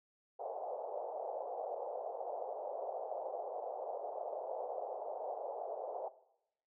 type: band-pass noise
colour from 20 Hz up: white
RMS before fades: -42 dBFS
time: 0.39-6.09 s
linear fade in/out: 10 ms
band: 470 to 780 Hz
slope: 48 dB/octave
effects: noise-tail reverb RT60 0.8 s tail -17 dB re dry

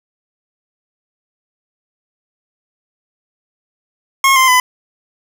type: tone with pitch steps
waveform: 25% pulse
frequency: 1083 / 1043.7 / 1005.8 Hz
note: C#6 / C6 / B5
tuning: -41 / -5 / +31 cents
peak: -4 dBFS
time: 4.24-4.6 s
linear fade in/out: 2 ms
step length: 120 ms
effects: none

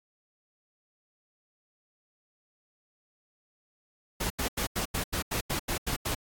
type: noise bursts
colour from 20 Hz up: pink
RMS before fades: -30 dBFS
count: 11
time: 4.2-6.15 s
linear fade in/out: 10 ms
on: 100 ms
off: 85 ms
effects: AAC 64 kbps

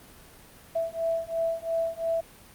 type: beating tone pair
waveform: sine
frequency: 659.3 / 662.2 Hz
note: E5 / E5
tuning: 0 / +8 cents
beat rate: 2.9 Hz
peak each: -29 dBFS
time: 0.75-2.21 s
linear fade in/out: 10 ms
effects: pink hiss -51 dBFS RMS until 2.54 s + Opus 32 kbps

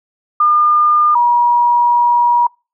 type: tone pair in turn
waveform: sine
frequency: 1208 / 958.8 Hz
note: D6 / A#5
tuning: +48 / +48 cents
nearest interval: major third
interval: 400 cents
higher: first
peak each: -8 dBFS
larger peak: neither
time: 0.4-1.15 / 1.15-2.47 s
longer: second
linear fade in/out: 5 ms
effects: noise-tail reverb RT60 0.3 s tail -26 dB re dry

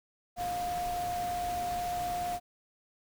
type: tone in noise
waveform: sine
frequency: 708 Hz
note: F5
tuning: 23 cents sharp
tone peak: -31 dBFS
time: 0.36-2.4 s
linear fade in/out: 50 ms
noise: pink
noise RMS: -42 dBFS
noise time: 0.36-2.4 s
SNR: +8 dB
effects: none

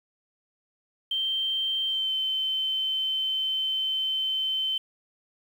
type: tone with pitch glide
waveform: triangle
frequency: 3136 to 3079 Hz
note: G7 to G7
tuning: 0 to -32 cents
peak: -21 dBFS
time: 1.11-4.78 s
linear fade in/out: 5 ms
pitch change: -32 cents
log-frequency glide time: 1.87-2.12 s
effects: tanh soft clip ceiling -23 dBFS + 9-bit

